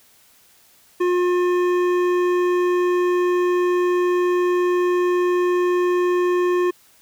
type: tone with hard clipping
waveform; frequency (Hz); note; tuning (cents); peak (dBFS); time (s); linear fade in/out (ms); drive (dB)
sine; 357.1; F4; +39; -18; 1-6.71; 10; 12
effects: white hiss -54 dBFS RMS until 7.01 s